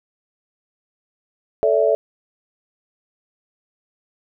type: chord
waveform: sine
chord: A suspended fourth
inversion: none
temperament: equal with one note detuned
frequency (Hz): 440 / 573.3 / 659.3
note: A4 / D5 / E5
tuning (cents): 0 / -42 / 0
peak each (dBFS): -18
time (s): 1.63-1.95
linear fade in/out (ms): 0
effects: none